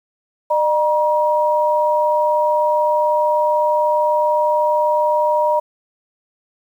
sine tone pair together, 605.3 / 952 Hz, D#5 / A#5, -48 / +36 cents, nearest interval minor sixth, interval 784 cents, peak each -16 dBFS, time 0.5-5.6 s, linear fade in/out 10 ms, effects 8-bit

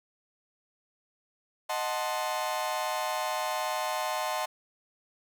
40% pulse chord, D# diminished seventh, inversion none, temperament equal, 622.3 / 740 / 880 / 1046.5 Hz, D#5 / F#5 / A5 / C6, 0 / 0 / 0 / 0 cents, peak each -34 dBFS, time 1.69-4.46 s, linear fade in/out 10 ms, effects none

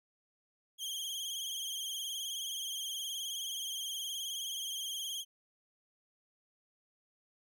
sawtooth tone with vibrato, 3204 Hz, G7, 37 cents sharp, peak -34 dBFS, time 0.78-5.25 s, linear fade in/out 50 ms, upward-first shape triangle, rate 19 Hz, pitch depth 77 cents each way, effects none

